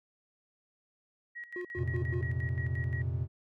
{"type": "tone with tremolo", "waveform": "sine", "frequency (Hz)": 1905, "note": "A#6", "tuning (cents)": 37, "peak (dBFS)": -39, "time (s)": [1.35, 3.03], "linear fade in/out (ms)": 20, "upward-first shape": "square", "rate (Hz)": 5.7, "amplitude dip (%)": 75}
{"type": "tone bursts", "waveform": "triangle", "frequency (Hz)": 358.3, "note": "F4", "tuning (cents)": 44, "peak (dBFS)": -34, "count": 4, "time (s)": [1.56, 2.212], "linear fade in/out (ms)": 2, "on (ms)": 88, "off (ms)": 100}
{"type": "chord", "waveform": "triangle", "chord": "F suspended fourth", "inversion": "none", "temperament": "equal", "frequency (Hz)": [87.31, 116.54, 130.81], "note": ["F2", "Bb2", "C3"], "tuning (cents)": [0, 0, 0], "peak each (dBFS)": [-32, -33, -33], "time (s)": [1.75, 3.28], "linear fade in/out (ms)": 50}
{"effects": []}